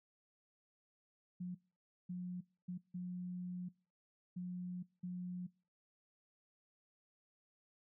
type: tone bursts at uneven times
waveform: sine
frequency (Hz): 179.6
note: F3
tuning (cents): +49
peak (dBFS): -40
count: 6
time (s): 1.4-1.55 / 2.09-2.41 / 2.68-2.78 / 2.94-3.69 / 4.36-4.83 / 5.03-5.47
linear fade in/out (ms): 10
effects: noise-tail reverb RT60 0.4 s tail -24 dB re dry